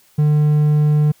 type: tone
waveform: triangle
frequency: 150 Hz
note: D3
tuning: 37 cents sharp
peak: -9 dBFS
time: 0.18-1.12 s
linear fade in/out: 10 ms
effects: white hiss -54 dBFS RMS until 1.2 s